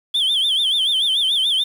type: tone with vibrato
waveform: sine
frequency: 3322 Hz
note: G#7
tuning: in tune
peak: -13 dBFS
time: 0.14-1.64 s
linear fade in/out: 10 ms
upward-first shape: sine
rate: 6.9 Hz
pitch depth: 150 cents each way
effects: tanh soft clip ceiling -14 dBFS + 7-bit